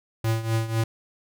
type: tone with tremolo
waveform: square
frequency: 112.6 Hz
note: A2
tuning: 40 cents sharp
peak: -20 dBFS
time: 0.24-0.84 s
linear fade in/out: 5 ms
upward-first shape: triangle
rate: 4 Hz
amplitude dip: 80%
effects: none